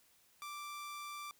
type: tone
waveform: sawtooth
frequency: 1174.7 Hz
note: D6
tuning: in tune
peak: -40 dBFS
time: 0.42-1.31 s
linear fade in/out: 0 ms
effects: white hiss -69 dBFS RMS until 1.39 s